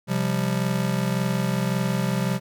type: chord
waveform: square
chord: C suspended fourth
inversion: none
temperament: just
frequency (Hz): 130.81 / 174.42 / 196.22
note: C3 / F3 / G3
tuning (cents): 0 / -2 / +2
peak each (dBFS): -27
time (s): 0.07-2.4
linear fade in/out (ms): 50
effects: none